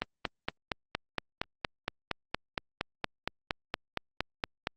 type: click train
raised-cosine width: 0.3 ms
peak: -13 dBFS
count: 21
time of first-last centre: 0.02-4.671 s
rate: 4.3 Hz
effects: Opus 32 kbps